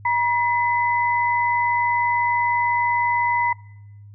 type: tone pair together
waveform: sine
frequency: 956 / 2014 Hz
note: A#5 / B6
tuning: +43 / +33 cents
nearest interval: octave + minor second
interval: 1290 cents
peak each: -18 / -23 dBFS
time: 0.05-3.53 s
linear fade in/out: 5 ms
effects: noise-tail reverb RT60 0.9 s tail -23 dB re dry + added 102 Hz sine -40 dBFS peak until 4.14 s